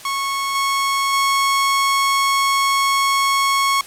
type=tone with level steps; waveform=sawtooth; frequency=1100 Hz; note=C#6; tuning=14 cents flat; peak=-16 / -13 / -11 dBFS; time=0.05-3.81 s; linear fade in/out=2 ms; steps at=0.55 / 1.13 s; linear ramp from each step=2 ms; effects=white hiss -39 dBFS RMS until 3.86 s + low-pass 12000 Hz 12 dB/octave